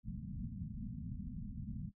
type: low-pass noise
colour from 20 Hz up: white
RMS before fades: -44 dBFS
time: 0.03-1.92 s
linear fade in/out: 50 ms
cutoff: 240 Hz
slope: 96 dB/octave
effects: noise-tail reverb RT60 0.1 s tail -21 dB re dry